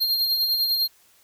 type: tone with tremolo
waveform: square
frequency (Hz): 4206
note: C8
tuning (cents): +8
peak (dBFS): -19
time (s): 0-0.88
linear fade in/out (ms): 20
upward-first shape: sine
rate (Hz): 10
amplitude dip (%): 40
effects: white hiss -58 dBFS RMS until 1.23 s